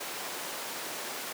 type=high-pass noise; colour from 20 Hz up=pink; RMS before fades=-38 dBFS; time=0-1.33 s; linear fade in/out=10 ms; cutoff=420 Hz; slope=12 dB/octave; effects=none